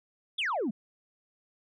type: exponential sweep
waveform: sine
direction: down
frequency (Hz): 3696 to 190.5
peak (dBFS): -26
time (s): 0.38-0.71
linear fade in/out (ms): 10
effects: tanh soft clip ceiling -25 dBFS